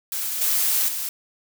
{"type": "noise with level steps", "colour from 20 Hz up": "blue", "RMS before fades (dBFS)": [-27, -21, -28], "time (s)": [0.12, 1.09], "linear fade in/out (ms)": 2, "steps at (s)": [0.41, 0.88], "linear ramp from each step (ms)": 5, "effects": []}